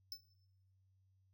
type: tone with exponential decay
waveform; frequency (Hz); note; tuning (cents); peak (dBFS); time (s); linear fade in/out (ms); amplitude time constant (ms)
square; 5274; E8; 0; -39; 0.12-0.22; 1; 20
effects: noise-tail reverb RT60 0.9 s tail -18 dB re dry + added 95 Hz sine -70 dBFS peak until 1.33 s